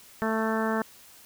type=harmonic tone; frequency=221.3 Hz; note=A3; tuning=10 cents sharp; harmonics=1 / 2 / 3 / 4 / 5 / 6 / 7 / 8; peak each=-28 / -31 / -33 / -34 / -35 / -36 / -36 / -37 dBFS; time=0.22-0.82 s; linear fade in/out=0 ms; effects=white hiss -52 dBFS RMS until 1.25 s